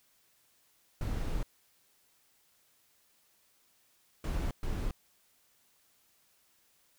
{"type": "noise bursts at uneven times", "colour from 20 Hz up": "brown", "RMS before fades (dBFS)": -33, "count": 3, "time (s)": [[1.01, 1.43], [4.24, 4.51], [4.63, 4.91]], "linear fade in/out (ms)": 2, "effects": ["white hiss -69 dBFS RMS until 6.98 s"]}